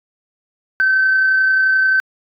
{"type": "tone with amplitude modulation", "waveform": "sine", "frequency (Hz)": 1539, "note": "G6", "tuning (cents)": -32, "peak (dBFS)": -9, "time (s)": [0.8, 2], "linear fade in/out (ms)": 0, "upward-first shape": "sine", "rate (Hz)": 31.4, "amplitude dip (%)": 25, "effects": ["tanh soft clip ceiling -7 dBFS"]}